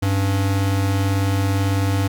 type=tone pair together; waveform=square; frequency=98.46 / 277.2 Hz; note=G2 / C#4; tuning=+8 / 0 cents; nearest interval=octave + tritone; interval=1792 cents; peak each=-18 / -28 dBFS; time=0.02-2.08 s; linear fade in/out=10 ms; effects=none